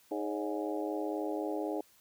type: harmonic tone with a mistuned harmonic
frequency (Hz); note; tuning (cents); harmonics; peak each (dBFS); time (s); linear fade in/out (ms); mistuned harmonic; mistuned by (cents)
103.83; G#2; 0; 3 / 4 / 5 / 6 / 7 / 8; -36 / -38 / -40 / -42 / -43 / -44; 0.11-1.81; 5; 5; +83
effects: white hiss -64 dBFS RMS until 2 s